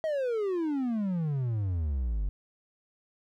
triangle exponential sweep, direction down, 650 to 46.25 Hz, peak -25 dBFS, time 0.04-2.29 s, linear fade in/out 0 ms, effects none

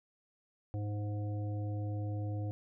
harmonic tone, 103.83 Hz, G#2, in tune, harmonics 1 / 3 / 5 / 7, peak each -34 / -44 / -48 / -51 dBFS, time 0.74-2.51 s, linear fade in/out 0 ms, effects none

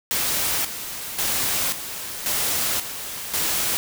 white noise with tremolo, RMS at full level -23 dBFS, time 0.11-3.77 s, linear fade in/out 0 ms, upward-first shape square, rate 0.93 Hz, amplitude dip 65%, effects none

